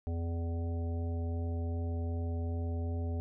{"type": "harmonic tone with a mistuned harmonic", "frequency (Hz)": 83.7, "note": "E2", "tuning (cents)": 27, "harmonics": [1, 3, 5, 7, 9], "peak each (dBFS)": [-32, -42, -46, -49, -51], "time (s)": [0.07, 3.2], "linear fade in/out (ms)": 0, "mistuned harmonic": 1, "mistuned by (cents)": 18, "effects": []}